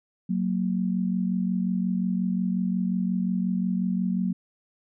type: tone pair together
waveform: sine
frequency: 185.6 / 231.2 Hz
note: F#3 / A#3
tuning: +6 / -14 cents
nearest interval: major third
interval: 380 cents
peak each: -24 / -28 dBFS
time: 0.29-4.33 s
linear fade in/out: 10 ms
effects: none